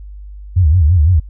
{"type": "tone with vibrato", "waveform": "sine", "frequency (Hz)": 82.41, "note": "E2", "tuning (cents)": 0, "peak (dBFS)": -7, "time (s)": [0.56, 1.2], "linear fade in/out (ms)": 10, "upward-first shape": "sine", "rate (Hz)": 5.9, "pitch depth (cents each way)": 220, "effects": ["noise-tail reverb RT60 0.1 s tail -25 dB re dry", "added 50 Hz sine -29 dBFS peak until 1.29 s"]}